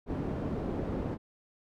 white low-pass noise, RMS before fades -34 dBFS, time 0.06-1.18 s, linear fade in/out 50 ms, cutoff 350 Hz, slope 12 dB/octave, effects none

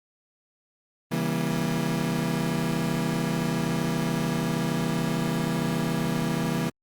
35% pulse chord, C# diminished seventh, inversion none, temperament just, 138.59 / 166.31 / 199.57 / 239.5 Hz, C#3 / E3 / G3 / Bb3, 0 / +16 / +31 / +47 cents, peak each -31 / -26 / -31 / -28 dBFS, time 1.11-6.7 s, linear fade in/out 10 ms, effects Opus 32 kbps

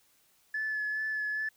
sine tone with vibrato, 1725 Hz, A6, 35 cents flat, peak -29 dBFS, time 0.54-1.49 s, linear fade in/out 5 ms, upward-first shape sine, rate 2.4 Hz, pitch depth 18 cents each way, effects tanh soft clip ceiling -26 dBFS + white hiss -67 dBFS RMS until 1.56 s

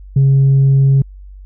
sine tone, 136.4 Hz, C#3, 28 cents flat, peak -5 dBFS, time 0.16-1.02 s, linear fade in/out 5 ms, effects tanh soft clip ceiling -5 dBFS + added 48 Hz sine -32 dBFS peak until 1.45 s

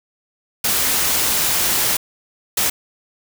white noise bursts at uneven times, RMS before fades -18 dBFS, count 2, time 0.64-1.97 / 2.57-2.7 s, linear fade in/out 5 ms, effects none

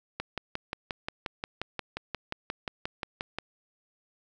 click train, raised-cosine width 0.3 ms, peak -16 dBFS, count 19, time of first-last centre 0.2-3.386 s, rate 5.65 Hz, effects none

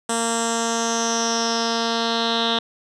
10% pulse tone with low-pass filter sweep, 230 Hz, A#3, 23 cents flat, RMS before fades -22 dBFS, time 0.09-2.59 s, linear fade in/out 5 ms, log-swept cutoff 8500 to 3700 Hz, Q 6.1, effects none

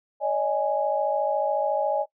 sine chord, C# suspended second, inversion none, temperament equal with one note detuned, 568.3 / 622.3 / 830.6 Hz, C#5 / D#5 / G#5, +43 / 0 / 0 cents, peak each -26 dBFS, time 0.2-2.06 s, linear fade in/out 50 ms, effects noise-tail reverb RT60 0.1 s tail -18 dB re dry

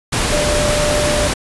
sine tone in noise, 594 Hz, D5, 20 cents sharp, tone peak -17 dBFS, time 0.32-1.28 s, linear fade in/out 10 ms, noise pink, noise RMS -17 dBFS, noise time 0.12-1.34 s, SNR -3 dB, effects resampled to 24000 Hz

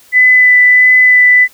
sine tone with vibrato, 1999 Hz, B6, 20 cents sharp, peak -3 dBFS, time 0.12-1.48 s, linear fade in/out 50 ms, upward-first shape sine, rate 1.5 Hz, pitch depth 9 cents each way, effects white hiss -44 dBFS RMS until 1.53 s

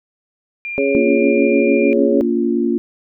sine tone, 2395 Hz, D7, 33 cents sharp, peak -23 dBFS, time 0.65-1.93 s, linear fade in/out 0 ms
harmonic tone, 138.59 Hz, C#3, in tune, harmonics 2 / 3 / 4, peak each -20 / -17 / -18 dBFS, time 0.78-2.21 s, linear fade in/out 0 ms
sine chord, Bb minor, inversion none, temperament equal with one note detuned, 233.1 / 283.8 / 349.2 Hz, Bb3 / Db4 / F4, 0 / +41 / 0 cents, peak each -18 / -20 / -18 dBFS, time 0.95-2.78 s, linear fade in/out 0 ms
effects none

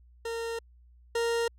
40% pulse tone pair in turn, 460 / 465.3 Hz, A#4 / A#4, -23 / -3 cents, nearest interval unison, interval 20 cents, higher second, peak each -31 / -25 dBFS, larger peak second, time 0.25-0.59 / 1.15-1.48 s, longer first, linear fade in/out 5 ms, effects added 60 Hz sine -54 dBFS peak until 1.58 s + low-pass 10000 Hz 12 dB/octave

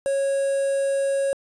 triangle tone with quantisation, 550 Hz, C#5, 14 cents flat, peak -18 dBFS, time 0.06-1.33 s, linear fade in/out 0 ms, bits 6, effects resampled to 24000 Hz

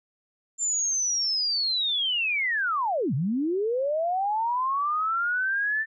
sine linear two-way sweep, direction down then up, 7290 to 120 to 1787 Hz, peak -23 dBFS, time 0.58-5.86 s, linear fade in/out 50 ms, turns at 3.14 s, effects none

